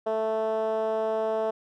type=tone with band-pass filter; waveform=10% pulse; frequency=220 Hz; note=A3; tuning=in tune; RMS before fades=-27 dBFS; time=0.06-1.51 s; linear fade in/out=10 ms; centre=560 Hz; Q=4.1; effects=none